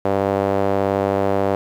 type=tone with band-pass filter; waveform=sawtooth; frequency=98.5 Hz; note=G2; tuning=9 cents sharp; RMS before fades=-19 dBFS; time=0.05-1.55 s; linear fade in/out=0 ms; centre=580 Hz; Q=1.8; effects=8-bit